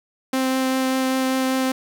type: tone with vibrato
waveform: sawtooth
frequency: 261.6 Hz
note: C4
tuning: in tune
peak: -15 dBFS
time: 0.33-1.72 s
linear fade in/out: 5 ms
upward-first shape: triangle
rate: 5.1 Hz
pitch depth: 9 cents each way
effects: 8-bit